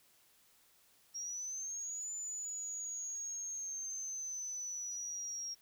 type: linear two-way sweep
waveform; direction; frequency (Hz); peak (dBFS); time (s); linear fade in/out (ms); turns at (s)
sine; up then down; 5588 to 7050 to 5588; -39; 1.14-5.55; 20; 2.12
effects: white hiss -68 dBFS RMS until 5.61 s